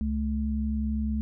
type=tone pair together; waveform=sine; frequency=68.3 / 216.4 Hz; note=C#2 / A3; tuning=-25 / -29 cents; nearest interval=octave + minor sixth; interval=1996 cents; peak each=-28 dBFS; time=0.01-1.21 s; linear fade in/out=0 ms; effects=none